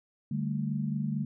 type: chord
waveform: sine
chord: D suspended fourth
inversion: none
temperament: just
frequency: 146.83 / 195.78 / 220.2 Hz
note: D3 / G3 / A3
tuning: 0 / -2 / +2 cents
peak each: -32 / -34 / -33 dBFS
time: 0.31-1.25 s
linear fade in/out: 5 ms
effects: none